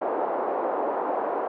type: band-pass noise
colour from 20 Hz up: white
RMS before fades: -27 dBFS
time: 0.01-1.48 s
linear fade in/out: 10 ms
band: 340 to 900 Hz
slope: 24 dB/octave
effects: none